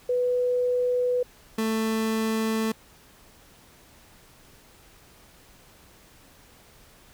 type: tone pair in turn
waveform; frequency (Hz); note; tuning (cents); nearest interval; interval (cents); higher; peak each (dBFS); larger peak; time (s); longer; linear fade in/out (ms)
sine / 30% pulse; 495.1 / 221.4; B4 / A3; +4 / +11; octave + major second; 1393; first; -21; neither; 0.09-1.23 / 1.58-2.72; neither; 5
effects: pink hiss -54 dBFS RMS until 7.13 s